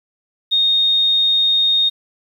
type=tone; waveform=sine; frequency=3700 Hz; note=A#7; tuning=14 cents flat; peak=-12 dBFS; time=0.51-1.9 s; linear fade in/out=20 ms; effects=8-bit